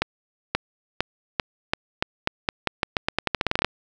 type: accelerating click train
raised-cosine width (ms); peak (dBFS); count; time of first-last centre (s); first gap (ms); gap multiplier
0.3; -4; 22; 0.02-3.646; 530; 0.86
effects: none